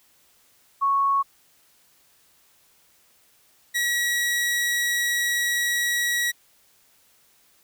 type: tone pair in turn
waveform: sine / sawtooth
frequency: 1106 / 1919.3 Hz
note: C#6 / B6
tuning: -4 / -50 cents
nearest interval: minor seventh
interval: 954 cents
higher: second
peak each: -18 dBFS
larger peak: neither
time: 0.81-1.23 / 3.74-6.32 s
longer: second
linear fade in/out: 20 ms
effects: white hiss -60 dBFS RMS until 7.63 s